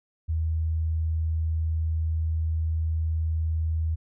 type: tone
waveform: sine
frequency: 80.2 Hz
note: E2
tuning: 47 cents flat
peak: -23 dBFS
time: 0.28-3.96 s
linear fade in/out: 20 ms
effects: none